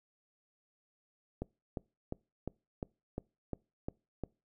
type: click train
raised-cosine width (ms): 2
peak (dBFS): -23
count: 9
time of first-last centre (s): 1.42-4.237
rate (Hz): 2.84
effects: noise-tail reverb RT60 0.3 s tail -25 dB re dry